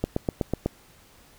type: click train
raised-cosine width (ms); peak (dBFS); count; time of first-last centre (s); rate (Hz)
2; -10; 6; 0.04-0.66; 8.06
effects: pink hiss -55 dBFS RMS until 1.38 s